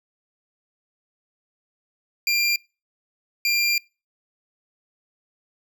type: tone bursts at uneven times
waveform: 25% pulse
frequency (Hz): 2386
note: D7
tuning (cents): +27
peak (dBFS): -15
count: 2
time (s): 2.27-2.56 / 3.45-3.78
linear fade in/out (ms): 2
effects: noise-tail reverb RT60 0.3 s tail -25 dB re dry